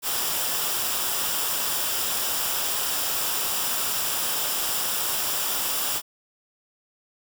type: noise with comb filter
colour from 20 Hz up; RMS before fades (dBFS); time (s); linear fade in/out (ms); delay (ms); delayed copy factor
white; -26; 0.02-6.02; 50; 0.47; -0.5
effects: none